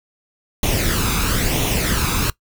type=noise with flanger; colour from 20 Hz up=pink; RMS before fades=-19 dBFS; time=0.63-2.3 s; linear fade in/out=2 ms; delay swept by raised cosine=0.31 to 0.82 ms; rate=1 Hz; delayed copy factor=+0.6; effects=noise-tail reverb RT60 0.1 s tail -20 dB re dry